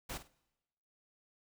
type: noise with echo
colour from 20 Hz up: pink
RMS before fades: -42 dBFS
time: 0.09-0.18 s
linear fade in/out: 10 ms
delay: 51 ms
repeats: 2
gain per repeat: -12 dB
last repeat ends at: 0.282 s
effects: noise-tail reverb RT60 1.0 s tail -23 dB re dry